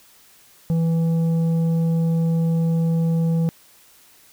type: tone with tanh clipping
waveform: triangle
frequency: 164.81 Hz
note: E3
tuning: in tune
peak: -18 dBFS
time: 0.7-3.49 s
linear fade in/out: 0 ms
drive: 11 dB
effects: white hiss -52 dBFS RMS until 4.32 s